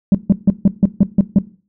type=tone bursts; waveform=sine; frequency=196 Hz; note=G3; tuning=in tune; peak=-3 dBFS; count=8; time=0.12-1.386 s; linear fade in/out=2 ms; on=27 ms; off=150 ms; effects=noise-tail reverb RT60 0.4 s tail -20 dB re dry + tanh soft clip ceiling -4 dBFS